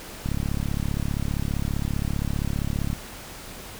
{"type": "click train", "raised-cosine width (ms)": 5, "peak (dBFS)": -14, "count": 95, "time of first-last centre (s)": [0.26, 2.93], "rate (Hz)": 35.2, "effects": ["pink hiss -40 dBFS RMS until 3.79 s"]}